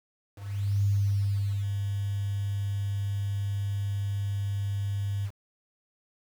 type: tone with ADSR envelope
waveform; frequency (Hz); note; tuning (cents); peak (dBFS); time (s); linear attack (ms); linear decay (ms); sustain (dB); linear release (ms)
sine; 100.3; G2; +40; -21; 0.35-5.31; 490; 800; -6; 58
effects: 8-bit

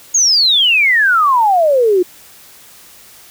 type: exponential sweep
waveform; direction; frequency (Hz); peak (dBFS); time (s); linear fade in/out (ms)
sine; down; 6770 to 347.2; -8; 0.14-2.03; 10
effects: white hiss -41 dBFS RMS until 3.3 s

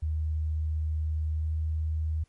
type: tone with pitch glide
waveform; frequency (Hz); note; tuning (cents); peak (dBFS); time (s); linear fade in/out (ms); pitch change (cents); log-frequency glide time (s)
sine; 77.78 to 78.5; D#2 to D#2; 0 to +16; -26; 0.02-2.24; 10; +16; 1.35-1.46
effects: pink hiss -70 dBFS RMS until 2.28 s + MP3 48 kbps

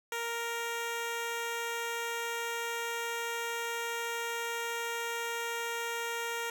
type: tone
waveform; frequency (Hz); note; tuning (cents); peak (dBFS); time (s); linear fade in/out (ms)
10% pulse; 466.2; A#4; 0; -25; 0.12-6.5; 2
effects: none

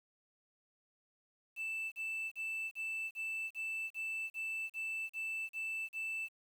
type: tone bursts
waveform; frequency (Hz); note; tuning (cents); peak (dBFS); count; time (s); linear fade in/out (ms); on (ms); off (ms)
sine; 2647; E7; +7; -34; 12; 1.56-6.287; 50; 360; 37
effects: tanh soft clip ceiling -36 dBFS + 10-bit

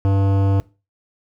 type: tone with hard clipping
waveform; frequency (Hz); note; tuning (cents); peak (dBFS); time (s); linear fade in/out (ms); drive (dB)
sine; 98; G2; 0; -16; 0.05-0.6; 0; 16
effects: noise-tail reverb RT60 0.3 s tail -21 dB re dry

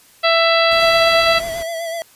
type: harmonic tone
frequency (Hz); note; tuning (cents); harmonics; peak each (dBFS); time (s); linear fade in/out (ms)
664; E5; +12; 1 / 2 / 3 / 4 / 5 / 6 / 7; -15 / -18 / -20 / -21 / -22 / -23 / -23; 0.23-1.4; 20
type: noise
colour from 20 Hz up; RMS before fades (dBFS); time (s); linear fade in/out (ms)
pink; -34; 0.71-1.63; 5
type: tone with vibrato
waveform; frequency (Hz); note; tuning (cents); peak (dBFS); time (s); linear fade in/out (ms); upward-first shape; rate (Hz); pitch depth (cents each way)
square; 665; E5; +15; -23; 0.8-2.02; 0; sine; 8; 37
effects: white hiss -49 dBFS RMS until 2.15 s + resampled to 32000 Hz

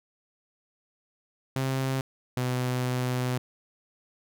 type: tone pair in turn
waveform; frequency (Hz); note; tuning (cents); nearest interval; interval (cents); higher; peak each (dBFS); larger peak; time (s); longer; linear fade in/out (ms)
sawtooth; 132.7 / 126.08; C3 / B2; +25 / +36; minor second; 89; first; -22; neither; 1.56-2.01 / 2.37-3.38; second; 2
effects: none

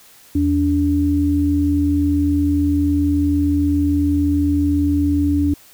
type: tone pair together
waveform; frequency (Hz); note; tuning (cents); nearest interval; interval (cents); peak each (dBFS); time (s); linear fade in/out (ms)
sine; 81.9 / 288.9; E2 / D4; -11 / -28; octave + minor seventh; 2183; -19 / -15; 0.35-5.54; 5
effects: white hiss -47 dBFS RMS until 5.73 s

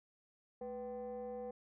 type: tone with frequency modulation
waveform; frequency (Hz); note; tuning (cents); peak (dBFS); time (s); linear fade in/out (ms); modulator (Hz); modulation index
sine; 493.9; B4; 0; -40; 0.61-1.51; 5; 277; 0.72
effects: tanh soft clip ceiling -38 dBFS

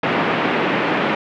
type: band-pass noise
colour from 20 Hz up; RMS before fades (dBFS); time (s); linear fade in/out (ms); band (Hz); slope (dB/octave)
pink; -19; 0.03-1.15; 5; 180 to 2700; 24
effects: none

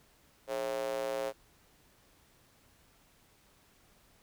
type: tone with high-pass filter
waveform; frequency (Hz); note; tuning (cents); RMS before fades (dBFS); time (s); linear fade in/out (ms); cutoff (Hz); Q
square; 60; B1; -49; -35; 0.47-1.33; 50; 520; 4.7
effects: pink hiss -65 dBFS RMS until 4.22 s

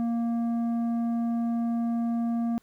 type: tone with tanh clipping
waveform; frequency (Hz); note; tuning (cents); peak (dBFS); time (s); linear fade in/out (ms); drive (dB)
triangle; 233.1; A#3; 0; -26; 0-2.58; 0; 12
effects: pink hiss -65 dBFS RMS until 2.62 s

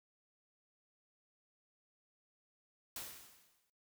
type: noise with exponential decay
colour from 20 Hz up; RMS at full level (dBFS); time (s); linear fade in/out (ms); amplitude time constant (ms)
white; -43; 2.96-3.7; 2; 160
effects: noise-tail reverb RT60 0.2 s tail -18 dB re dry

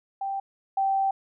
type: tone pair in turn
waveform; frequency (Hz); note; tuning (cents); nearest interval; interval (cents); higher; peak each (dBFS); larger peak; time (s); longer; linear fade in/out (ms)
sine; 784 / 778.6; G5 / G5; 0 / -12; unison; 12; first; -27 / -21; second; 0.21-0.4 / 0.77-1.11; second; 5
effects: none

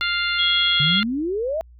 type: harmonic tone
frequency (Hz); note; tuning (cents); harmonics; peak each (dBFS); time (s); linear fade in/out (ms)
698.5; F5; 0; 2 / 3 / 4 / 5 / 6; -24 / -26 / -27 / -28 / -29; 0.01-1.03; 0
type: tone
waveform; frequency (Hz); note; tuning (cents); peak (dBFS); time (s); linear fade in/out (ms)
sine; 3322; G#7; 0; -18; 0.38-1.01; 20
type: exponential sweep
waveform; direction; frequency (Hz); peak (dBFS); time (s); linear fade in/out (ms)
sine; up; 138.59 to 670; -21; 0.8-1.61; 0
effects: added 60 Hz sine -44 dBFS peak until 1.79 s

